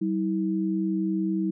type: tone pair together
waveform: sine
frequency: 191.3 / 322.1 Hz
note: G3 / E4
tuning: -42 / -40 cents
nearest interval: major sixth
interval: 902 cents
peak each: -26 dBFS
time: 0.01-1.51 s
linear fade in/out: 10 ms
effects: none